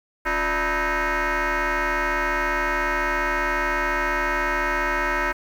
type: tone with frequency modulation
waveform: sine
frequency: 277.8 Hz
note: C#4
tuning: 4 cents sharp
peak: -18 dBFS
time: 0.25-5.33 s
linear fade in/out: 20 ms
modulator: 315 Hz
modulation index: 6
effects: tanh soft clip ceiling -19 dBFS + 8-bit